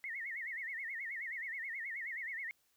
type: tone with vibrato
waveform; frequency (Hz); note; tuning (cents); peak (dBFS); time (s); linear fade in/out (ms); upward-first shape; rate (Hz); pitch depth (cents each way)
sine; 1989; B6; +12; -39; 0.04-2.51; 0; sine; 9.4; 180
effects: white hiss -75 dBFS RMS until 2.76 s